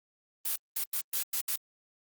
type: noise bursts at uneven times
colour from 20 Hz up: blue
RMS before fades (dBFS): -31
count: 6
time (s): 0.45-0.56 / 0.76-0.84 / 0.93-1.01 / 1.13-1.23 / 1.33-1.41 / 1.48-1.56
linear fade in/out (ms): 5
effects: Opus 32 kbps